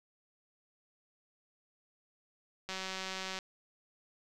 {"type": "click train", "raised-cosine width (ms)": 0.2, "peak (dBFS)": -22, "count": 133, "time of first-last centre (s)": [2.69, 3.388], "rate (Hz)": 189, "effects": []}